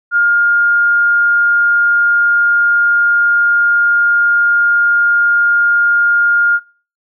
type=tone; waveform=sine; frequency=1413 Hz; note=F6; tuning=20 cents sharp; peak=-8 dBFS; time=0.11-6.6 s; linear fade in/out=50 ms; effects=noise-tail reverb RT60 0.4 s tail -23 dB re dry